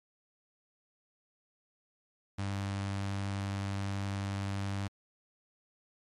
sawtooth tone with notch filter, 98.7 Hz, G2, 12 cents sharp, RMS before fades -35 dBFS, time 2.38-4.88 s, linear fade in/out 10 ms, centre 430 Hz, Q 1.7, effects low-pass 8000 Hz 12 dB/octave + MP3 64 kbps

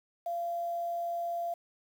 sine tone with quantisation, 687 Hz, F5, 29 cents flat, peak -31 dBFS, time 0.26-1.54 s, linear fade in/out 5 ms, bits 9, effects none

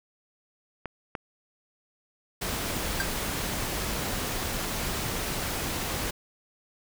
clicks, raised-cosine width 0.5 ms, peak -19 / -17 dBFS, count 2, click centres 0.857 / 1.152 s
pink noise, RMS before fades -31 dBFS, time 2.41-6.11 s, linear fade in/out 10 ms
square tone with exponential decay, 1580 Hz, G6, 13 cents sharp, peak -23 dBFS, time 3-3.08 s, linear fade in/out 1 ms, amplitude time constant 17 ms
effects none

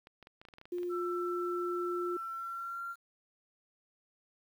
clicks, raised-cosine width 0.3 ms, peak -36 dBFS, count 12, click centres 0.071 / 0.227 / 0.271 / 0.415 / 0.452 / 0.486 / 0.538 / 0.584 / 0.614 / 0.655 / 0.784 / 0.832 s
sine tone, 353.9 Hz, F4, 23 cents sharp, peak -33 dBFS, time 0.72-2.17 s, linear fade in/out 5 ms
sine tone with pitch glide, 1335 to 1378.9 Hz, E6 to F6, +22 to -22 cents, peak -37 dBFS, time 0.89-2.96 s, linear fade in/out 50 ms, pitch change +56 cents, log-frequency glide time 2.09-2.84 s
effects 10-bit

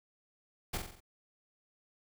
pink noise with echo, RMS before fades -35 dBFS, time 0.73-0.78 s, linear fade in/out 10 ms, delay 45 ms, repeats 5, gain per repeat -5 dB, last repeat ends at 1.005 s, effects none

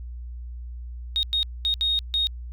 triangle tone bursts at uneven times, 3726 Hz, A#7, 2 cents flat, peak -17 dBFS, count 5, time 1.16-1.23 / 1.33-1.43 / 1.65-1.74 / 1.81-1.99 / 2.14-2.27 s, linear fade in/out 0 ms, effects tanh soft clip ceiling -18 dBFS + added 60 Hz sine -33 dBFS peak until 2.52 s

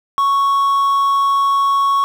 triangle tone with quantisation, 1108.7 Hz, C#6, in tune, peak -10 dBFS, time 0.18-2.04 s, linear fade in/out 0 ms, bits 6, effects none

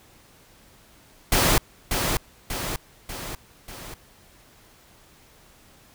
pink noise with echo, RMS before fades -19 dBFS, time 1.32-1.58 s, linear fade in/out 2 ms, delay 590 ms, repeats 4, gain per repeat -5 dB, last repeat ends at 3.94 s, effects pink hiss -54 dBFS RMS until 5.94 s

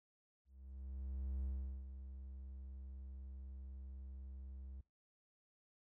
triangle tone with ADSR envelope, 66 Hz, C2, 16 cents sharp, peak -36 dBFS, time 0.45-4.81 s, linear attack 990 ms, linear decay 400 ms, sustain -10 dB, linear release 4 ms, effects noise-tail reverb RT60 0.3 s tail -26 dB re dry

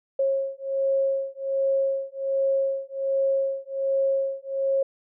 sine beating tone pair, 542 / 543.3 Hz, C#5 / C#5, -39 / -35 cents, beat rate 1.3 Hz, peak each -25 dBFS, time 0.19-4.83 s, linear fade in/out 5 ms, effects none

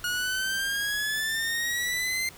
sawtooth exponential sweep, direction up, 1440 to 2093 Hz, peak -23 dBFS, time 0.04-2.29 s, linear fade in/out 2 ms, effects pink hiss -48 dBFS RMS until 2.37 s

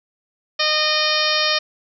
harmonic tone, 613 Hz, D#5, 26 cents flat, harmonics 1 / 2 / 3 / 4 / 5 / 6 / 7 / 8 / 9, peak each -25 / -25 / -25 / -25 / -25 / -25 / -25 / -25 / -25 dBFS, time 0.59-1.59 s, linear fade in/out 10 ms, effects none

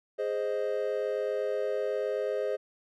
triangle chord, Ab major, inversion none, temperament equal, 415.3 / 523.3 / 622.3 Hz, Ab4 / C5 / Eb5, 0 / 0 / 0 cents, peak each -30 / -30 / -32 dBFS, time 0.18-2.57 s, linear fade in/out 20 ms, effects none

